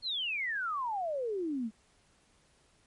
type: exponential sweep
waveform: sine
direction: down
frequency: 4381 to 209.6 Hz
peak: -31 dBFS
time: 0.02-1.71 s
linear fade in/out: 50 ms
effects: pink hiss -67 dBFS RMS until 2.86 s + MP3 48 kbps